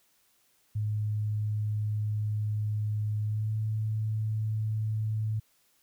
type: tone with pitch glide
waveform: sine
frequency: 106.1 to 108.71 Hz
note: G#2 to A2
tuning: +38 to -20 cents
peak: -27 dBFS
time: 0.75-5.4 s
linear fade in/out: 10 ms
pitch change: +42 cents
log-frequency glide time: 3.23-3.54 s
effects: white hiss -68 dBFS RMS until 5.82 s